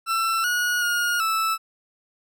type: tone with pitch steps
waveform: 40% pulse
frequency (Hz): 1339 / 1453 / 1431 / 1315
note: E6 / F#6 / F6 / E6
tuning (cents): +27 / -32 / +42 / -5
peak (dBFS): -20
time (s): 0.06-1.58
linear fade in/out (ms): 50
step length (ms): 380
effects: none